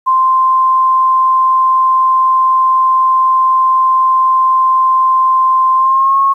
sine tone with pitch glide, 1044 to 1091.5 Hz, C6 to C#6, -4 to -27 cents, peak -7 dBFS, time 0.06-6.34 s, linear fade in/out 20 ms, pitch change +77 cents, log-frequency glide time 5.76-6.19 s, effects 8-bit

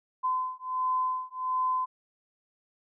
sine beating tone pair, 1022 / 1023.4 Hz, C6 / C6, -41 / -39 cents, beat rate 1.4 Hz, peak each -30 dBFS, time 0.23-1.86 s, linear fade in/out 20 ms, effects none

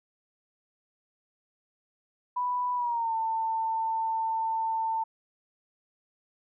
sine tone with pitch glide, 987.8 to 895.4 Hz, B5 to A5, 0 to +30 cents, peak -26 dBFS, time 2.36-5.04 s, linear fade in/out 10 ms, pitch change -170 cents, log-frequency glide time 2.75-3.13 s, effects none

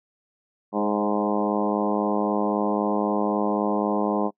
harmonic tone with a mistuned harmonic, 103.83 Hz, G#2, in tune, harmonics 2 / 3 / 4 / 5 / 6 / 7 / 8 / 9 / 10, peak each -26 / -28 / -29 / -30 / -31 / -31 / -32 / -33 / -33 dBFS, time 0.72-4.31 s, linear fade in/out 50 ms, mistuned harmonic 5, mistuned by +16 cents, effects noise-tail reverb RT60 0.1 s tail -26 dB re dry

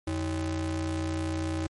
square ring-modulated tone, 116.54 Hz, A#2, in tune, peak -26 dBFS, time 0.07-1.67 s, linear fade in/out 5 ms, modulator 203 Hz, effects MP3 48 kbps

